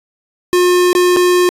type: tone with dropouts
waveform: square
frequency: 358.1 Hz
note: F4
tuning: 43 cents sharp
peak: -9 dBFS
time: 0.53-1.49 s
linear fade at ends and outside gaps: 0 ms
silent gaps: 0.93-0.951 / 1.163-1.169 s
effects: resampled to 32000 Hz